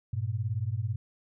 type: beating tone pair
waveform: sine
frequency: 100 / 118 Hz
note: G2 / A#2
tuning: +35 / +22 cents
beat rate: 18 Hz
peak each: -31 dBFS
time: 0.13-0.96 s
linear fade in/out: 5 ms
effects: none